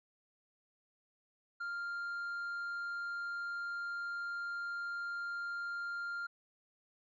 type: tone with tanh clipping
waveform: sine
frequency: 1396.9 Hz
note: F6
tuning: in tune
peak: -38 dBFS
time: 1.6-6.27 s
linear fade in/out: 10 ms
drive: 3 dB
effects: none